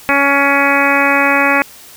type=harmonic tone; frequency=280 Hz; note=C#4; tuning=18 cents sharp; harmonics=1 / 2 / 3 / 4 / 5 / 6 / 7 / 8 / 9; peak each=-18 / -18 / -18 / -18 / -18 / -18 / -18 / -18 / -18 dBFS; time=0.09-1.62 s; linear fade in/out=0 ms; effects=white hiss -38 dBFS RMS until 1.96 s